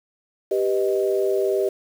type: chord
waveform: sine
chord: G augmented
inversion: none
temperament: equal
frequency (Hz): 392 / 493.9 / 622.3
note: G4 / B4 / D#5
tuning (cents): 0 / 0 / 0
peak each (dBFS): -20 / -26 / -25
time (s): 0.51-1.69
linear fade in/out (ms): 5
effects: 7-bit